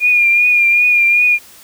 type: tone with vibrato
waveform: sine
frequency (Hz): 2422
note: D#7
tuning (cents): -47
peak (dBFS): -8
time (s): 0-1.39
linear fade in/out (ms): 50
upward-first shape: triangle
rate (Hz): 2.6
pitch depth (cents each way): 40
effects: white hiss -41 dBFS RMS until 1.63 s